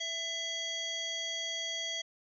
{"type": "harmonic tone with a mistuned harmonic", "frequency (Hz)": 658, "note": "E5", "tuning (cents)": -3, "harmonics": [1, 3, 5, 7, 9, 10], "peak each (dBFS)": [-46, -41, -36, -46, -45, -46], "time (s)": [0, 2.02], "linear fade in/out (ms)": 10, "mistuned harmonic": 3, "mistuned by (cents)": 30, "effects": []}